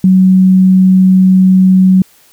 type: tone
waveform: sine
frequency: 187.1 Hz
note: F#3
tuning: 20 cents sharp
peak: -3 dBFS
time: 0.04-2.02 s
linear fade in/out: 2 ms
effects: white hiss -46 dBFS RMS until 2.32 s

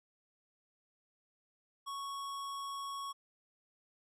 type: tone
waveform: square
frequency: 1108.7 Hz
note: C#6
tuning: in tune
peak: -40 dBFS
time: 1.86-3.13 s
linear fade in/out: 20 ms
effects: low-pass 12000 Hz 12 dB/octave

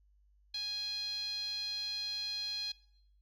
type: tone with band-pass filter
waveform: 10% pulse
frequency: 831 Hz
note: G#5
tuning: 1 cent sharp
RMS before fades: -38 dBFS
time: 0.54-2.72 s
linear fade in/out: 5 ms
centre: 4000 Hz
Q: 9.1
effects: noise-tail reverb RT60 0.8 s tail -20 dB re dry + added 50 Hz sine -64 dBFS peak until 3.21 s

